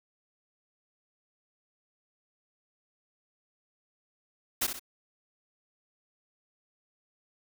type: noise with echo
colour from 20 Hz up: white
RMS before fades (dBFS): -28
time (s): 4.61-4.67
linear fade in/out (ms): 10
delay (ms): 63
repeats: 2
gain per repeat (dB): -7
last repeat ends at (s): 4.796
effects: none